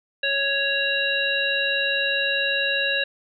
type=harmonic tone; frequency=554.4 Hz; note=C#5; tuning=in tune; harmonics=1 / 3 / 5 / 7; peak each=-29 / -24 / -25 / -27 dBFS; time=0.23-3.04 s; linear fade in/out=5 ms; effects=none